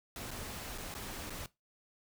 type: noise with dropouts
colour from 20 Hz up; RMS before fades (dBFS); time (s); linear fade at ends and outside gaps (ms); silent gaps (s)
pink; -43; 0.16-1.46; 1; 0.307-0.313 / 0.778-0.782 / 0.941-0.95 / 1.297-1.304
effects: noise-tail reverb RT60 0.2 s tail -19 dB re dry